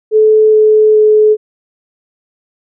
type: tone with pitch steps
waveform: sine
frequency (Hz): 432.8 / 430.3 / 427.8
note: A4 / A4 / A4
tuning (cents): -29 / -39 / -49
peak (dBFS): -4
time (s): 0.11-1.37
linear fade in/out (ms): 50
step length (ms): 420
effects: none